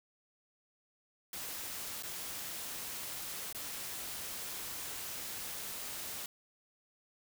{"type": "noise with dropouts", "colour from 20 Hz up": "white", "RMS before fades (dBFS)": -42, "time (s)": [1.33, 6.26], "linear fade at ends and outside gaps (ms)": 2, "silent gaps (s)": [[2.025, 2.033], [3.527, 3.547]], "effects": []}